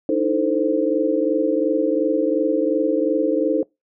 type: tone cluster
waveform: sine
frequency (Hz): 299.2 / 322 / 444.9 / 522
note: D4 / E4 / A4 / C5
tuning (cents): +32 / -41 / +19 / -4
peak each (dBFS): -22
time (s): 0.09-3.63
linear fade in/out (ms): 2
effects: noise-tail reverb RT60 0.2 s tail -24 dB re dry